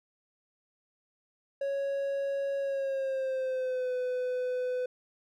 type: tone with pitch glide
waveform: triangle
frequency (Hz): 554 to 502.2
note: C#5 to B4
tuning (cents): -1 to +29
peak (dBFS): -27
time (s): 1.61-4.86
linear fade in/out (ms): 5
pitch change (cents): -170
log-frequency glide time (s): 2.59-3.94
effects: none